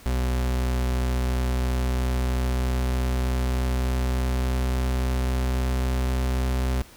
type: tone with pitch glide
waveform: 40% pulse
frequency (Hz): 62.8 to 63.82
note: B1 to C2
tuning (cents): +30 to -43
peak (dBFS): -21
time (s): 0.06-6.82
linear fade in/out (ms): 0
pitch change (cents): +27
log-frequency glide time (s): 0.79-6.27
effects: pink hiss -49 dBFS RMS until 6.96 s